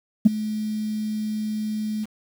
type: tone with ADSR envelope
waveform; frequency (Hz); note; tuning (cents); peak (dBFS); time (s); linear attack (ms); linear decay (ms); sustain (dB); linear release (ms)
sine; 214.5; A3; -44; -5; 0.25-2.06; 13; 16; -19; 27
effects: tanh soft clip ceiling -4 dBFS + 7-bit